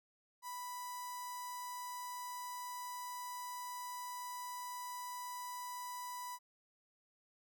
sawtooth tone with notch filter, 987.8 Hz, B5, in tune, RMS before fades -45 dBFS, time 0.42-6.39 s, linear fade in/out 50 ms, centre 2600 Hz, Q 0.68, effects none

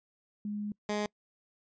sine / 15% pulse tone pair in turn, 207.7 / 208.8 Hz, G#3 / G#3, 0 / +10 cents, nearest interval unison, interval 10 cents, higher second, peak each -33 / -24 dBFS, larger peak second, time 0.45-0.72 / 0.89-1.06 s, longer first, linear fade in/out 2 ms, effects noise-tail reverb RT60 0.1 s tail -25 dB re dry + resampled to 16000 Hz

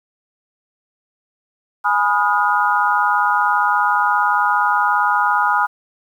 sine chord, F half-diminished seventh, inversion first, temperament equal with one note detuned, 830.6 / 987.8 / 1244.5 / 1429.6 Hz, Ab5 / Cb6 / Eb6 / F6, 0 / 0 / 0 / +40 cents, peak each -19 dBFS, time 1.84-5.67 s, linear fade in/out 20 ms, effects 8-bit

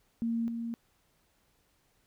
sine tone pair in turn, 230.5 / 231.8 Hz, A#3 / A#3, -19 / -10 cents, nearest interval unison, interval 9 cents, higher second, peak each -28 / -33 dBFS, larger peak first, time 0.22-0.48 / 0.48-0.74 s, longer neither, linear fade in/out 0 ms, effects pink hiss -71 dBFS RMS until 2.06 s

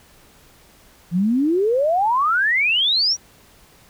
sine exponential sweep, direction up, 164.81 to 5900 Hz, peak -15 dBFS, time 1.11-3.17 s, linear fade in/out 50 ms, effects pink hiss -51 dBFS RMS until 3.89 s

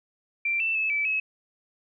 sine tone with pitch steps, 2356 / 2664 / 2604 / 2311 / 2574 Hz, D7 / E7 / E7 / D7 / E7, +5 / +18 / -22 / -28 / -42 cents, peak -23 dBFS, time 0.45-1.2 s, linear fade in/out 5 ms, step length 150 ms, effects none

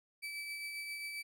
35% pulse tone with tremolo, 2308 Hz, D7, 31 cents flat, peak -37 dBFS, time 0.22-1.23 s, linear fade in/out 20 ms, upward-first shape triangle, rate 7.5 Hz, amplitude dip 35%, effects none

